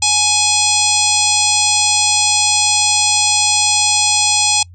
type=harmonic tone with a mistuned harmonic; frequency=839 Hz; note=G#5; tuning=17 cents sharp; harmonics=1 / 3 / 4 / 5 / 6 / 7 / 8 / 9 / 10; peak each=-20 / -20 / -20 / -20 / -20 / -20 / -20 / -20 / -20 dBFS; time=0.02-4.63 s; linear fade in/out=5 ms; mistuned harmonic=8; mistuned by=+59 cents; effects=noise-tail reverb RT60 0.1 s tail -26 dB re dry + added 88 Hz sine -36 dBFS peak until 4.74 s